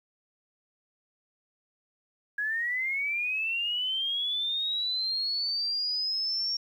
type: linear sweep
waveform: sine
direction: up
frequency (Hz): 1653 to 5540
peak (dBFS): -27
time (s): 2.38-6.57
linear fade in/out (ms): 5
effects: 10-bit